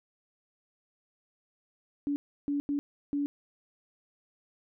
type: tone bursts at uneven times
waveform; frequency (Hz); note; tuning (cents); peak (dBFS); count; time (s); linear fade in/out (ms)
sine; 286.4; D4; -43; -27; 4; 2.07-2.16 / 2.48-2.6 / 2.69-2.79 / 3.13-3.26; 0
effects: none